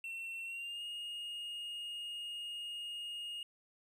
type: tone with pitch glide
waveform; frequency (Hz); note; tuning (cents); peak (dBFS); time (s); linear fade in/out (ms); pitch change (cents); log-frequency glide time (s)
triangle; 2707 to 2855; E7 to F7; +45 to +37; -39; 0.04-3.43; 2; +92; 0.44-0.83
effects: none